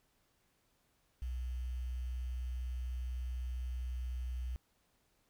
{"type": "tone with quantisation", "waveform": "sine", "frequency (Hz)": 62.1, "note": "B1", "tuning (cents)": 10, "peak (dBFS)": -36, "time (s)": [1.22, 4.56], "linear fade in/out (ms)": 0, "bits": 10, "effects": ["pink hiss -75 dBFS RMS until 5.29 s"]}